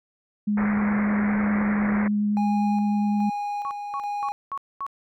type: tone with vibrato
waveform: sine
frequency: 207.7 Hz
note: G#3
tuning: in tune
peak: -20 dBFS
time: 0.47-3.3 s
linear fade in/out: 10 ms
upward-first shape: sine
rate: 9.8 Hz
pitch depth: 9 cents each way
type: low-pass noise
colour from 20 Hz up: white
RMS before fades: -31 dBFS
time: 0.57-2.08 s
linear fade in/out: 5 ms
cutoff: 2200 Hz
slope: 96 dB/octave
type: tone with tremolo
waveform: triangle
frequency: 821 Hz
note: G#5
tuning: 20 cents flat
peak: -24 dBFS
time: 2.37-4.32 s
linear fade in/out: 0 ms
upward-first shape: square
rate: 1.2 Hz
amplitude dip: 40%
type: tone bursts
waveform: sine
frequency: 1108.7 Hz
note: C#6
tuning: in tune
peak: -27 dBFS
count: 5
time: 3.65-4.865 s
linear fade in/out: 0 ms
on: 59 ms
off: 230 ms
effects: none